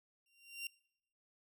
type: tone with exponential growth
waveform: sawtooth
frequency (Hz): 2766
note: F7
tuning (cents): -17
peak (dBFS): -35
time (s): 0.26-0.67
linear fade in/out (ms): 2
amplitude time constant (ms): 89
effects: noise-tail reverb RT60 0.7 s tail -23 dB re dry